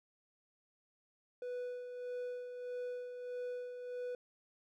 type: tone with tremolo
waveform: triangle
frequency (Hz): 493.9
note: B4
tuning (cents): 0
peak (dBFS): -36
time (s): 1.42-4.15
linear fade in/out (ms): 2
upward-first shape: sine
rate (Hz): 1.6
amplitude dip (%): 50
effects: none